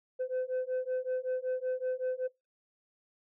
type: beating tone pair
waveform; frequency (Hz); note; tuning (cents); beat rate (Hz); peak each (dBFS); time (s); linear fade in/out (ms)
sine; 508 / 513.3; B4 / C5; +49 / -33; 5.3; -32 / -32; 0.19-2.28; 20
effects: noise-tail reverb RT60 0.2 s tail -21 dB re dry + tanh soft clip ceiling -28 dBFS